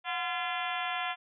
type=harmonic tone with a mistuned harmonic; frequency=343.1 Hz; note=F4; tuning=31 cents flat; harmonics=2 / 3 / 4 / 5 / 6 / 7 / 8 / 9 / 10; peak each=-36 / -38 / -39 / -40 / -41 / -41 / -42 / -43 / -43 dBFS; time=0.04-1.16 s; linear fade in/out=50 ms; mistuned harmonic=2; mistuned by=+100 cents; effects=none